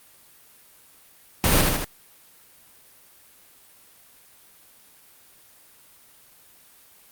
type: noise with echo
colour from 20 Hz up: pink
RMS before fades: -19 dBFS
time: 1.44-1.61 s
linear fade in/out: 0 ms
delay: 78 ms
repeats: 3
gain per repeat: -3 dB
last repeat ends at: 1.844 s
effects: white hiss -53 dBFS RMS until 7.11 s + Opus 32 kbps